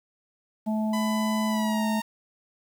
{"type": "harmonic tone", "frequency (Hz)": 216.8, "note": "A3", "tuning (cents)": -25, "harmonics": [1, 3, 4], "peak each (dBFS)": [-24, -34, -36], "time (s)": [0.66, 2.01], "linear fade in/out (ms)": 20}
{"type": "tone with pitch glide", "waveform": "sawtooth", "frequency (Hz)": [1000, 922.3], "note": ["B5", "A#5"], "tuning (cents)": [21, -19], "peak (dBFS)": -27, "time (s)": [0.93, 2.02], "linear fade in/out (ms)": 5, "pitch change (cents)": -140, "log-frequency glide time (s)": [1.48, 1.87]}
{"effects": ["9-bit"]}